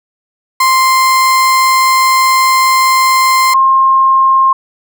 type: tone pair in turn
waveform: 35% pulse / sine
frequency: 1046.5 / 1064.2 Hz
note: C6 / C6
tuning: 0 / +29 cents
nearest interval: unison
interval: 29 cents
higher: second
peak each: -5 dBFS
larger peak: neither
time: 0.6-3.54 / 3.54-4.53 s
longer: first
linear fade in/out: 5 ms
effects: none